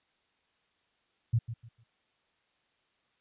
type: tone with echo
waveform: sine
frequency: 115.4 Hz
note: A#2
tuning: 17 cents flat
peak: -22 dBFS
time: 1.33-1.39 s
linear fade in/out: 10 ms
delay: 150 ms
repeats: 3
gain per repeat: -12 dB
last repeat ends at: 1.84 s
effects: white hiss -73 dBFS RMS until 3.2 s + resampled to 8000 Hz